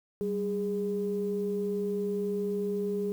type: tone pair together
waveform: sine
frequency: 193.6 / 410.9 Hz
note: G3 / G#4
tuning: -21 / -18 cents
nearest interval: octave + minor second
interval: 1303 cents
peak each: -32 / -29 dBFS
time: 0.21-3.12 s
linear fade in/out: 0 ms
effects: tanh soft clip ceiling -20 dBFS + 9-bit